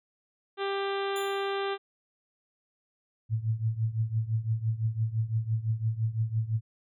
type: harmonic tone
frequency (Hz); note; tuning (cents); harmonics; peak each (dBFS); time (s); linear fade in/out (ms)
394.8; G4; +12; 1 / 2 / 3 / 4 / 5 / 6 / 7 / 8 / 9 / 10; -30 / -36 / -37 / -40 / -45 / -46 / -46 / -45 / -44 / -50; 0.57-1.78; 50
type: tone with exponential decay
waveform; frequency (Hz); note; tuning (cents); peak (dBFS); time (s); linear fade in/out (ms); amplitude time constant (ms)
15% pulse; 3520; A7; 0; -30; 1.16-1.59; 1; 92
type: tone with tremolo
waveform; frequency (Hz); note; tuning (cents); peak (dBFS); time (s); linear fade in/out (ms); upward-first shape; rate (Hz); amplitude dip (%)
sine; 111.6; A2; +25; -22; 3.29-6.61; 50; triangle; 5.9; 90
effects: none